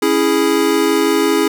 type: chord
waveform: square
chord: C# minor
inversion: none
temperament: equal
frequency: 277.2 / 329.6 / 415.3 Hz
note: C#4 / E4 / G#4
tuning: 0 / 0 / 0 cents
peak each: -19 / -17 / -16 dBFS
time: 0.02-1.48 s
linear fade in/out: 5 ms
effects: none